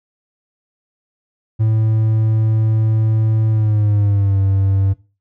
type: tone with pitch glide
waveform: triangle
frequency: 110 to 97.43 Hz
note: A2 to G2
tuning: 0 to -10 cents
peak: -10 dBFS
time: 1.59-4.94 s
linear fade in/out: 20 ms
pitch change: -210 cents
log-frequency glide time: 3.5-4.39 s
effects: noise-tail reverb RT60 0.3 s tail -17 dB re dry